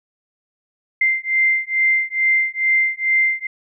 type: beating tone pair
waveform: sine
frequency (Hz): 2087 / 2089.3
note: C7 / C7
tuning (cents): -5 / -3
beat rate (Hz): 2.3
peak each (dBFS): -18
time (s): 1.01-3.47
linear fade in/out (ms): 5
effects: none